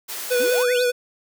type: high-pass noise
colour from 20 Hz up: white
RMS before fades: -31 dBFS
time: 0.08-0.64 s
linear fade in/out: 20 ms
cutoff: 320 Hz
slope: 24 dB/octave
type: tone with vibrato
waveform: square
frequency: 493.9 Hz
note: B4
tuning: in tune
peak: -18 dBFS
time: 0.3-0.92 s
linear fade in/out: 20 ms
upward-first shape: sine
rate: 10 Hz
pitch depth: 26 cents each way
type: exponential sweep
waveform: triangle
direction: up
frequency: 215.5 to 5274 Hz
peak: -27 dBFS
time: 0.39-0.85 s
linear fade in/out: 20 ms
effects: none